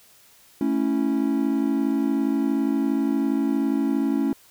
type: chord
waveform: triangle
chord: A major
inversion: none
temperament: equal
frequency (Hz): 220 / 277.2 / 329.6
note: A3 / C#4 / E4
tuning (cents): 0 / 0 / 0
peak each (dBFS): -24 / -20 / -25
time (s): 0.61-4.33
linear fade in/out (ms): 2
effects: white hiss -54 dBFS RMS until 4.5 s